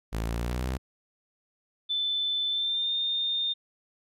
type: exponential sweep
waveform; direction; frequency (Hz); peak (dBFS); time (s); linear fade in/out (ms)
sawtooth; up; 54 to 65.6; -24; 0.12-0.78; 20
type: clicks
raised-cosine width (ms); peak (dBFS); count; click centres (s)
0.3; -27; 2; 0.517 / 0.52
type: tone with pitch glide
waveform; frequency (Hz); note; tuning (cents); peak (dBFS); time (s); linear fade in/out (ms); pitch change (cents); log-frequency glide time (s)
sine; 3521 to 3635; A7 to A#7; 0 to -44; -25; 1.89-3.54; 20; +56; 2.49-2.93
effects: MP3 64 kbps